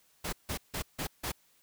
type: noise bursts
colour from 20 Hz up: pink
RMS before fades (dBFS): -35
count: 5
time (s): 0.24-1.32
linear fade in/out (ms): 10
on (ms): 88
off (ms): 160
effects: white hiss -67 dBFS RMS until 1.62 s